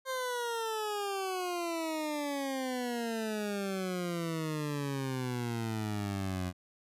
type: exponential sweep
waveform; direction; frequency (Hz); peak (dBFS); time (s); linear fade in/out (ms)
20% pulse; down; 530 to 89; -28; 0.05-6.53; 50
effects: resampled to 32000 Hz